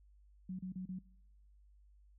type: tone bursts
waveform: sine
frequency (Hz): 185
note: F#3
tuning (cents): 0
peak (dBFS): -39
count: 4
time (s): 0.49-0.989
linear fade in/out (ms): 5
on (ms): 100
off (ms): 33
effects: noise-tail reverb RT60 0.9 s tail -25 dB re dry + added 50 Hz sine -61 dBFS peak until 2.18 s